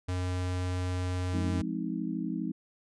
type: tone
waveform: square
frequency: 90.8 Hz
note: F#2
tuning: 32 cents flat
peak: -30 dBFS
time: 0.08-1.62 s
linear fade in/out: 10 ms
type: chord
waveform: sine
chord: F minor seventh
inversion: none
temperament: just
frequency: 174.61 / 209.5 / 261.9 / 314.3 Hz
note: F3 / Ab3 / C4 / Eb4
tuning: 0 / +15 / +2 / +18 cents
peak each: -36 dBFS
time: 1.33-2.52 s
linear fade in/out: 10 ms
effects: resampled to 22050 Hz